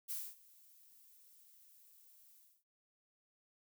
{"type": "noise with ADSR envelope", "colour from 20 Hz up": "violet", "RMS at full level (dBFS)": -40, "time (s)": [0.08, 2.64], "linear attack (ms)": 29, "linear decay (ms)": 240, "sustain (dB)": -24, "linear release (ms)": 260, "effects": ["noise-tail reverb RT60 0.2 s tail -21 dB re dry"]}